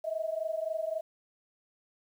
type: tone pair together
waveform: sine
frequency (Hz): 632 / 655.7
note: D#5 / E5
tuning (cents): +27 / -9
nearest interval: minor second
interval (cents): 64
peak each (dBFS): -33 / -34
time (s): 0.04-1.01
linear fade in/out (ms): 10
effects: 10-bit

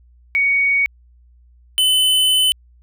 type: tone pair in turn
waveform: sine / square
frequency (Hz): 2238 / 3026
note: C#7 / F#7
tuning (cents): +16 / +38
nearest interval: perfect fourth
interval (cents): 522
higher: second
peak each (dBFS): -13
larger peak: neither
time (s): 0.35-0.86 / 1.78-2.52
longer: second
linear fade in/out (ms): 0
effects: added 60 Hz sine -47 dBFS peak until 2.82 s

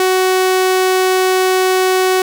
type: tone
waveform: sawtooth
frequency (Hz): 373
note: F#4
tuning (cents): +14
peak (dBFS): -7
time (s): 0-2.22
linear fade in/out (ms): 2
effects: none

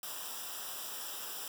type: noise with comb filter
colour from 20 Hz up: white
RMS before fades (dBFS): -42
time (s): 0.03-1.48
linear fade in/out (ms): 2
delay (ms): 0.46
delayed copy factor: -0.8
effects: none

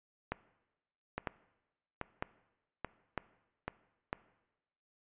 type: two click trains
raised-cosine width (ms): 0.5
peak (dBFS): -21 / -19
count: 4 / 5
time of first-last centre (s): 1.18-3.68 / 0.32-4.13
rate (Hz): 1.2 / 1.05
effects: noise-tail reverb RT60 1.0 s tail -19 dB re dry + resampled to 8000 Hz

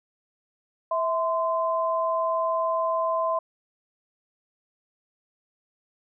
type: tone pair together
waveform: sine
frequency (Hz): 653 / 1032.1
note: E5 / C6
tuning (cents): -17 / -24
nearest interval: minor sixth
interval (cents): 793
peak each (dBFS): -25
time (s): 0.91-3.39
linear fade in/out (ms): 5
effects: none

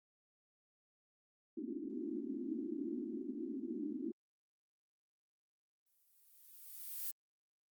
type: band-pass noise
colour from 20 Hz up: white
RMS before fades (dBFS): -42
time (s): 1.57-4.12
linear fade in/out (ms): 10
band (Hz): 220 to 360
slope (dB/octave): 96
type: noise with exponential growth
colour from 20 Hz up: violet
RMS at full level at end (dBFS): -39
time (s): 5.86-7.11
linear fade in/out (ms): 5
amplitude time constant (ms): 270
effects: Opus 48 kbps

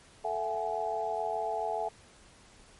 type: tone cluster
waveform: sine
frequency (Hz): 440 / 670 / 755 / 842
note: A4 / E5 / F#5 / G#5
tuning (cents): 0 / +28 / +35 / +24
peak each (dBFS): -37 / -34 / -36 / -35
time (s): 0.24-1.89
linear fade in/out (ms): 10
effects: pink hiss -57 dBFS RMS until 2.79 s + MP3 48 kbps

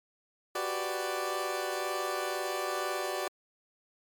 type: chord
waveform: 20% pulse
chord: G major seventh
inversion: third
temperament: equal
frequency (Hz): 370 / 392 / 493.9 / 587.3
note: F#4 / G4 / B4 / D5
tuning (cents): 0 / 0 / 0 / 0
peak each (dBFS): -31 / -34 / -35 / -30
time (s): 0.55-3.28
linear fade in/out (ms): 5
effects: MP3 96 kbps

